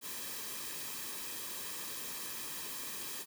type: noise with comb filter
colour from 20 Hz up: white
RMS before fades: -42 dBFS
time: 0.01-3.26 s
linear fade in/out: 50 ms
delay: 1.4 ms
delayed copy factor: -0.6
effects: none